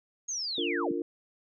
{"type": "linear sweep", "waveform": "sine", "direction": "down", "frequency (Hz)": [6645, 112.2], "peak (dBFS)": -31, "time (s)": [0.28, 0.92], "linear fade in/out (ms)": 10}
{"type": "chord", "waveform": "sine", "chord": "Bb major", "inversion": "first", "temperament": "equal with one note detuned", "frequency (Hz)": [293.7, 349.2, 458.7], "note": ["D4", "F4", "Bb4"], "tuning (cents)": [0, 0, -28], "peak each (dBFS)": [-34, -32, -35], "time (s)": [0.58, 1.02], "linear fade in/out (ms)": 2}
{"effects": []}